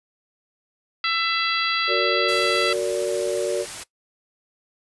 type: harmonic tone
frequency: 668 Hz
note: E5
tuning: 23 cents sharp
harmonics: 2 / 3 / 4 / 5 / 6 / 7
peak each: -25 / -27 / -28 / -29 / -30 / -30 dBFS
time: 1.04-2.73 s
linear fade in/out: 2 ms
type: chord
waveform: sine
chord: Gb augmented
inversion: none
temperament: just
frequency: 370 / 462.5 / 578.1 Hz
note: Gb4 / Bb4 / D5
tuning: 0 / -14 / -27 cents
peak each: -25 dBFS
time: 1.87-3.66 s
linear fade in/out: 50 ms
type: noise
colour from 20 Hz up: white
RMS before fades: -34 dBFS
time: 2.28-3.84 s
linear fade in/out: 10 ms
effects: noise-tail reverb RT60 0.1 s tail -19 dB re dry + resampled to 24000 Hz